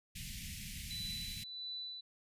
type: band-stop noise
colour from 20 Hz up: pink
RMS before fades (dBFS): -45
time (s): 0.15-1.44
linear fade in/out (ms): 10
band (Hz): 220 to 2000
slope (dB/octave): 48
type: tone with tremolo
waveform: sine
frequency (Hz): 3980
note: B7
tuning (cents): +13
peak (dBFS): -40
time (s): 0.9-2.01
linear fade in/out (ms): 10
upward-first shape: sine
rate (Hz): 1.5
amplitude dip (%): 50
effects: resampled to 32000 Hz